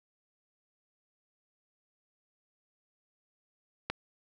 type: click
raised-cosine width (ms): 0.3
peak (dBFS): -15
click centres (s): 3.9
effects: none